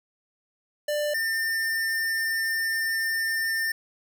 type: tone pair in turn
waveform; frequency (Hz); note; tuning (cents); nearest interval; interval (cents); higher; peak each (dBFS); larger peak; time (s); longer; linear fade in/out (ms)
square; 593 / 1801.8; D5 / A6; +17 / +41; octave + perfect fifth; 1924; second; -25; neither; 0.88-1.14 / 1.14-3.72; second; 5
effects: none